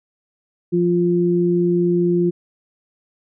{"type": "tone pair together", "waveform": "sine", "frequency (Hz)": [174.61, 349.5], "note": ["F3", "F4"], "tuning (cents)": [0, 1], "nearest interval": "octave", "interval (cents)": 1201, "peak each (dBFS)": [-18, -16], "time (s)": [0.72, 2.31], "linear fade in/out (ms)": 20, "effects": []}